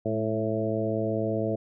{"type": "harmonic tone with a mistuned harmonic", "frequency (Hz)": 110, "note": "A2", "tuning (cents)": 0, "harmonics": [1, 2, 3, 4, 5, 6], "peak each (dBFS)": [-32, -32, -32, -32, -32, -32], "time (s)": [0.05, 1.56], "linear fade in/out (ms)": 10, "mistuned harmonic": 2, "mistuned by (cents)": -35, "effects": []}